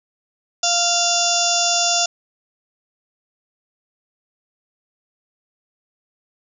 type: harmonic tone with a mistuned harmonic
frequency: 695 Hz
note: F5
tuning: 9 cents flat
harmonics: 1 / 2 / 4 / 5 / 6 / 7 / 8 / 9 / 10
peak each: -22 / -29 / -27 / -25 / -33 / -25 / -22 / -26 / -22 dBFS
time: 0.63-2.06 s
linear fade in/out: 5 ms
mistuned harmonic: 5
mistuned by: +16 cents
effects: none